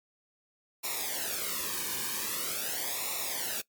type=noise with flanger; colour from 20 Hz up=white; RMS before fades=-34 dBFS; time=0.83-3.62 s; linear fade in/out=20 ms; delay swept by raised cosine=0.63 to 1.51 ms; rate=0.44 Hz; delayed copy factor=-0.8; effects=noise-tail reverb RT60 0.1 s tail -19 dB re dry + Opus 48 kbps